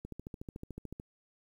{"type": "click train", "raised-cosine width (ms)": 3, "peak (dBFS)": -29, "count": 14, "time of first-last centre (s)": [0.05, 0.999], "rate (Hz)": 13.7, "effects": ["10-bit"]}